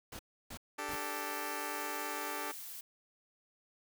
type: noise bursts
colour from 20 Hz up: pink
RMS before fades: -46 dBFS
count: 3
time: 0.12-0.956 s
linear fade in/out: 5 ms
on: 72 ms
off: 310 ms
type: chord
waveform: 10% pulse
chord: D suspended fourth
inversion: none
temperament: just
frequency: 293.7 / 391.6 / 440.5 Hz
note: D4 / G4 / A4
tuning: 0 / -2 / +2 cents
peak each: -35 dBFS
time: 0.78-2.52 s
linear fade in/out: 10 ms
type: noise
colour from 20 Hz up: blue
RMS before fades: -46 dBFS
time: 0.91-2.81 s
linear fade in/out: 5 ms
effects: none